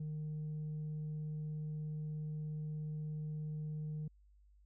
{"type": "tone with tanh clipping", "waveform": "sine", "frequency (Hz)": 152.8, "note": "D#3", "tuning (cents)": -31, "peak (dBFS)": -39, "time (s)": [0, 4.08], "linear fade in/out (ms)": 5, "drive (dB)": 1, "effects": ["added 50 Hz sine -62 dBFS peak until 4.65 s"]}